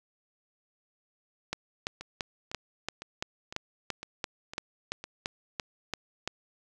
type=two click trains; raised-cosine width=0.2 ms; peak=-14 / -23 dBFS; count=15 / 7; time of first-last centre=1.53-6.276 / 2.01-5.04 s; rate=2.95 / 1.98 Hz; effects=none